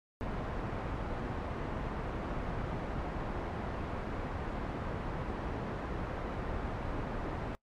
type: low-pass noise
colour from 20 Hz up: pink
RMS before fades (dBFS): -37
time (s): 0.21-7.55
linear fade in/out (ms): 0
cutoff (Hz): 1300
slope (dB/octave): 12
effects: noise-tail reverb RT60 0.1 s tail -23 dB re dry + MP3 64 kbps